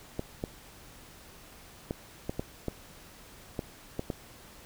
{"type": "clicks", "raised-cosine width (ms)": 2, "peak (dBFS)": -18, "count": 9, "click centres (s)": [0.194, 0.439, 1.909, 2.295, 2.395, 2.683, 3.592, 3.994, 4.102], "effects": ["pink hiss -52 dBFS RMS until 4.65 s"]}